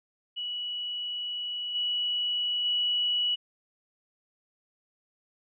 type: tone with level steps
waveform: sine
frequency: 2937 Hz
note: F#7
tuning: 13 cents flat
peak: -31 / -26 / -24 dBFS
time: 0.36-3.36 s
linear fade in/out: 20 ms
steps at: 1.74 / 2.64 s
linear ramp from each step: 20 ms
effects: none